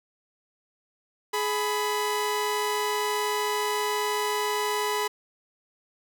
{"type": "tone pair together", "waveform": "sawtooth", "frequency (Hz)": [420, 992.9], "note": ["G#4", "B5"], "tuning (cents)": [19, 9], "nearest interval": "octave + minor third", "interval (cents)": 1490, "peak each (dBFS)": -24, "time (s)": [1.33, 5.08], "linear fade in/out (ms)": 10, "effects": []}